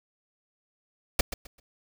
pink noise with echo, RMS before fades -21 dBFS, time 1.19-1.21 s, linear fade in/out 5 ms, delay 130 ms, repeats 3, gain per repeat -12 dB, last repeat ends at 1.6 s, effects none

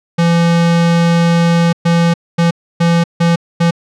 square tone bursts at uneven times, 169.4 Hz, E3, 48 cents sharp, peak -9 dBFS, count 6, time 0.18-1.73 / 1.85-2.14 / 2.38-2.51 / 2.8-3.04 / 3.2-3.36 / 3.6-3.71 s, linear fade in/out 10 ms, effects low-pass 6000 Hz 12 dB/octave

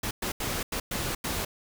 pink noise bursts at uneven times, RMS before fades -31 dBFS, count 6, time 0.03-0.11 / 0.22-0.32 / 0.4-0.63 / 0.72-0.8 / 0.91-1.15 / 1.24-1.45 s, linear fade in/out 5 ms, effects none

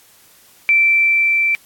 sine tone with level ramp, 2338 Hz, D7, 8 cents flat, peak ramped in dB -9 to -13 dBFS, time 0.69-1.55 s, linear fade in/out 0 ms, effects white hiss -49 dBFS RMS until 1.65 s + AAC 64 kbps

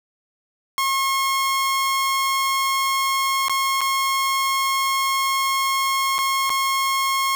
sawtooth tone with dropouts, 1081 Hz, C#6, 44 cents flat, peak -15 dBFS, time 0.78-7.35 s, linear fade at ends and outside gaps 0 ms, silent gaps 3.483-3.496 / 3.808-3.814 / 6.182-6.188 / 6.495-6.502 s, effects none

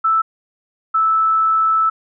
sine tone pair in turn, 1318.5 / 1312.7 Hz, E6 / E6, 0 / -8 cents, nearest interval unison, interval 8 cents, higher first, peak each -12 dBFS, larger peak neither, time 0.04-0.22 / 0.94-1.9 s, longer second, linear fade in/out 10 ms, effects none

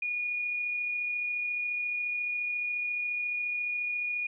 sine tone with amplitude modulation, 2446 Hz, D#7, 30 cents flat, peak -28 dBFS, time 0.02-4.27 s, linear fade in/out 5 ms, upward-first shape sine, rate 34.3 Hz, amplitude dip 25%, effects none

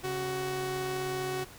sawtooth tone pair together, 137.5 / 372.9 Hz, C#3 / F#4, -14 / +14 cents, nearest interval octave + perfect fourth, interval 1728 cents, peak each -35 / -28 dBFS, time 0.03-1.45 s, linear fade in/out 20 ms, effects pink hiss -50 dBFS RMS until 1.58 s

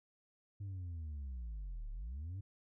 sine linear two-way sweep, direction down then up, 101.9 to 34.24 to 101.9 Hz, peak -38 dBFS, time 0.6-2.41 s, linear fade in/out 10 ms, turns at 1.9 s, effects tanh soft clip ceiling -40 dBFS

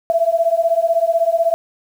sine beating tone pair, 659.3 / 675.3 Hz, E5 / E5, 0 / +42 cents, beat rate 16 Hz, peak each -16 dBFS, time 0.1-1.54 s, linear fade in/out 0 ms, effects 7-bit

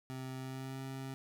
25% pulse tone with pitch glide, 130.81 to 133.48 Hz, C3 to C3, 0 to +35 cents, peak -37 dBFS, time 0.1-1.14 s, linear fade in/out 0 ms, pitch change +35 cents, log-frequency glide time 0.37-0.81 s, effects none

